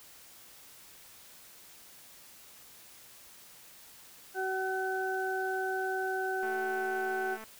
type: harmonic tone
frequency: 378.2 Hz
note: F#4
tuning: 38 cents sharp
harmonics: 1 / 2 / 4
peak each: -34 / -35 / -35 dBFS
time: 4.34-7.38 s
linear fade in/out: 50 ms
type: click train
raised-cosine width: 0.5 ms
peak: -32 dBFS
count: 223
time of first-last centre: 6.43-7.439 s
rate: 220 Hz
effects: white hiss -54 dBFS RMS until 7.59 s